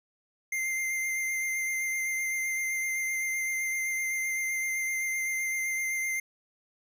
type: tone with vibrato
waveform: square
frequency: 2093 Hz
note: C7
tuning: in tune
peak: -29 dBFS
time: 0.52-6.2 s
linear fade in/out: 5 ms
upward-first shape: sine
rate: 7.8 Hz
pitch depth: 14 cents each way
effects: none